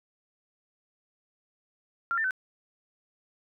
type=tone with pitch steps; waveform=sine; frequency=1381 / 1790 / 1521 Hz; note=F6 / A6 / F#6; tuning=-20 / +29 / +47 cents; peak=-25 dBFS; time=2.11-2.308 s; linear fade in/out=0 ms; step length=66 ms; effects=none